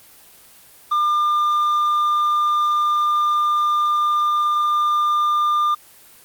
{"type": "tone with tanh clipping", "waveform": "sine", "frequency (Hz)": 1200, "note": "D6", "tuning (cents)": 37, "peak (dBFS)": -16, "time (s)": [0.91, 5.75], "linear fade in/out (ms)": 10, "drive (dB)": 4, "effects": ["white hiss -47 dBFS RMS until 6.24 s", "Opus 24 kbps"]}